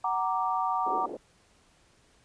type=chord; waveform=sine; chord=Gb augmented; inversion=none; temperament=equal with one note detuned; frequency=749.5 / 932.3 / 1174.7 Hz; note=Gb5 / Bb5 / D6; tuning=+22 / 0 / 0 cents; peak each=-30 / -30 / -30 dBFS; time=0.04-1.06 s; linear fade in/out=5 ms
type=band-pass noise; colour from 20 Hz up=pink; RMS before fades=-38 dBFS; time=0.86-1.17 s; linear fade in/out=5 ms; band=320 to 550 Hz; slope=24 dB/octave
effects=pink hiss -63 dBFS RMS until 2.24 s + resampled to 22050 Hz